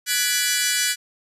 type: chord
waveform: 10% pulse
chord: G# half-diminished seventh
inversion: third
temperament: equal with one note detuned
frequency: 1480 / 1693.2 / 1975.5 / 2349 Hz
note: F#6 / G#6 / B6 / D7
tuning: 0 / +33 / 0 / 0 cents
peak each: -16 dBFS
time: 0.06-0.96 s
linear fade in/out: 50 ms
effects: resampled to 32000 Hz